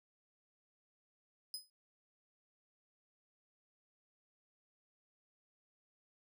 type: tone with exponential decay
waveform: sawtooth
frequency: 5030 Hz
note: D#8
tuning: 18 cents sharp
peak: -35 dBFS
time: 1.54-1.7 s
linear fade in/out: 1 ms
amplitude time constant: 33 ms
effects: none